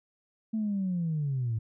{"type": "linear sweep", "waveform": "sine", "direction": "down", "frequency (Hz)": [223.8, 106.7], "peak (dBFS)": -26, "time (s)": [0.53, 1.59], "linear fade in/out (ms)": 10, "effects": ["tanh soft clip ceiling -23 dBFS"]}